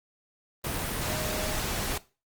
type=tone in noise; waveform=sine; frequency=620 Hz; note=D#5; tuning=6 cents flat; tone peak=-36 dBFS; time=1.07-1.59 s; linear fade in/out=5 ms; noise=pink; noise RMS=-31 dBFS; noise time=0.64-1.98 s; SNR=-8 dB; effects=noise-tail reverb RT60 0.3 s tail -18 dB re dry + Opus 32 kbps